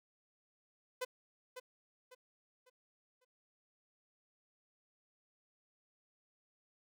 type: tone with echo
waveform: sawtooth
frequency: 505 Hz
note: B4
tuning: 39 cents sharp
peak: -32 dBFS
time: 1.01-1.05 s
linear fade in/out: 10 ms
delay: 550 ms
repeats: 4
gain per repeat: -9 dB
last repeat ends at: 3.25 s
effects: none